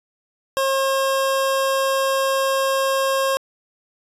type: tone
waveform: 25% pulse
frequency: 538 Hz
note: C5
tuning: 48 cents sharp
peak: -14 dBFS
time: 0.57-3.37 s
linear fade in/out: 0 ms
effects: resampled to 32000 Hz